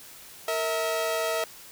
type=tone pair together; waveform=sawtooth; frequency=460.7 / 646.5 Hz; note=A#4 / E5; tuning=-20 / -34 cents; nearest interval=tritone; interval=586 cents; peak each=-27 / -23 dBFS; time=0.48-1.44 s; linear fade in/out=2 ms; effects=white hiss -47 dBFS RMS until 1.71 s